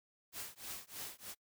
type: noise with tremolo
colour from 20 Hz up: white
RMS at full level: -43 dBFS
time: 0.32-1.35 s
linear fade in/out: 50 ms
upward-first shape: triangle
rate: 3.2 Hz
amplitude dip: 100%
effects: noise-tail reverb RT60 0.1 s tail -25 dB re dry